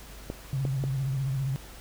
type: clicks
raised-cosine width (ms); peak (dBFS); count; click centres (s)
2; -19; 3; 0.301 / 0.652 / 0.839
type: tone with vibrato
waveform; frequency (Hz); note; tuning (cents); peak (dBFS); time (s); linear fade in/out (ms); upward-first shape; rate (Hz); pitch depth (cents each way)
sine; 134.5; C3; +48; -26; 0.53-1.56; 0; sine; 15; 75
effects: added 50 Hz sine -46 dBFS peak until 1.8 s + pink hiss -48 dBFS RMS until 1.8 s